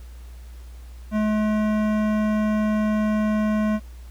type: tone with hard clipping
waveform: sine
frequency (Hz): 213.7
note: G#3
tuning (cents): +50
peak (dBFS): -21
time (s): 1.11-3.8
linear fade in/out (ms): 50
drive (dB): 16
effects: added 60 Hz sine -37 dBFS peak until 4.1 s + pink hiss -54 dBFS RMS until 4.1 s